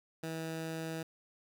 15% pulse tone, 161.8 Hz, E3, 32 cents flat, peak -31 dBFS, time 0.23-1.03 s, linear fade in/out 5 ms, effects none

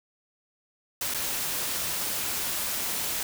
white noise with dropouts, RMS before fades -30 dBFS, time 1.01-3.23 s, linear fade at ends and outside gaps 2 ms, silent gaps 1.139-1.145 s, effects none

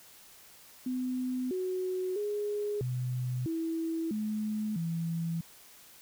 sine tone with pitch steps, 253.8 / 369.8 / 414.9 / 125.7 / 326.8 / 213.8 / 166 Hz, B3 / F#4 / G#4 / B2 / E4 / A3 / E3, +47 / -1 / -2 / +31 / -15 / -49 / +12 cents, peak -30 dBFS, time 0.86-5.41 s, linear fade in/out 5 ms, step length 650 ms, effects white hiss -55 dBFS RMS until 6.01 s

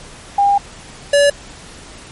sine / square tone pair in turn, 804 / 571.8 Hz, G5 / D5, +44 / -46 cents, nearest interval tritone, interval 590 cents, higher first, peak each -9 dBFS, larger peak neither, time 0.38-0.58 / 1.13-1.3 s, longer first, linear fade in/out 5 ms, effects pink hiss -37 dBFS RMS until 2.11 s + MP3 48 kbps

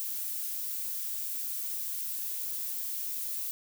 violet noise, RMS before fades -35 dBFS, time 0-3.51 s, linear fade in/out 0 ms, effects none

